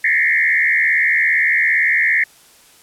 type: tone with frequency modulation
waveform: sine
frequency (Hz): 1975.5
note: B6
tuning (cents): 0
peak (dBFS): -12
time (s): 0.04-2.24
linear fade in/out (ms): 5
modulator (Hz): 77.6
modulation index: 2.8
effects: white hiss -48 dBFS RMS until 2.82 s + low-pass 12000 Hz 12 dB/octave